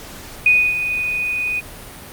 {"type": "tone with ADSR envelope", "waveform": "sine", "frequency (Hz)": 2482, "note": "D#7", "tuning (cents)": -5, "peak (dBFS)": -8, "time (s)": [0.46, 1.61], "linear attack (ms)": 3, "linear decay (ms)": 280, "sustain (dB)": -10, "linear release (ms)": 24, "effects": ["pink hiss -36 dBFS RMS until 2.12 s", "Opus 48 kbps"]}